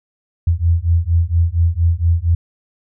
sine beating tone pair, 82.41 / 86.71 Hz, E2 / F2, 0 / -12 cents, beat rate 4.3 Hz, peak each -15 dBFS, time 0.47-2.35 s, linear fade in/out 5 ms, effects none

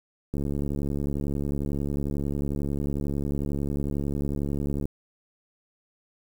click train, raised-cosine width 3 ms, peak -17 dBFS, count 322, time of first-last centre 0.34-4.855 s, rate 71.1 Hz, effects 8-bit

